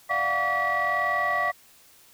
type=tone cluster; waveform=sine; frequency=595 / 693 / 734 / 1144 / 1946 Hz; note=D5 / F5 / F#5 / D6 / B6; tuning=+22 / -14 / -14 / -46 / -26 cents; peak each=-32 / -29 / -30 / -26 / -25 dBFS; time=0.09-1.52 s; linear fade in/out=20 ms; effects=tanh soft clip ceiling -16 dBFS + white hiss -55 dBFS RMS until 2.13 s